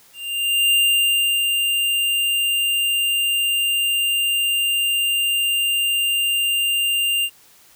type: tone with ADSR envelope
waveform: square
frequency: 2794 Hz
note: F7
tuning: in tune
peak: -14 dBFS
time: 0.13-7.3 s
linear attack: 590 ms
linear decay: 700 ms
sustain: -4 dB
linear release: 62 ms
effects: white hiss -51 dBFS RMS until 7.75 s